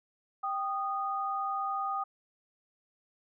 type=tone pair together; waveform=sine; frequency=784 / 1233.8 Hz; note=G5 / D#6; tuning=0 / -15 cents; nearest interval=minor sixth; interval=785 cents; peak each=-34 / -32 dBFS; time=0.43-2.04 s; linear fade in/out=10 ms; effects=none